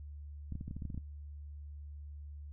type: clicks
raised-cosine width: 5 ms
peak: -29 dBFS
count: 11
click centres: 0.523 / 0.554 / 0.611 / 0.68 / 0.711 / 0.766 / 0.822 / 0.853 / 0.902 / 0.945 / 0.977 s
effects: noise-tail reverb RT60 0.1 s tail -18 dB re dry + added 73 Hz sine -44 dBFS peak until 2.52 s